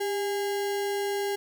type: tone with sample-and-hold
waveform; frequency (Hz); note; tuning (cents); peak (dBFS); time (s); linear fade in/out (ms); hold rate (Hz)
sine; 399.4; G4; +32; -26; 0-1.36; 10; 1225
effects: none